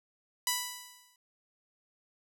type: tone with exponential decay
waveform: 5% pulse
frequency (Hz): 987.8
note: B5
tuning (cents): 0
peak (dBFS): -14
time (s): 0.47-1.16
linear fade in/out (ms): 2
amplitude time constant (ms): 150
effects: none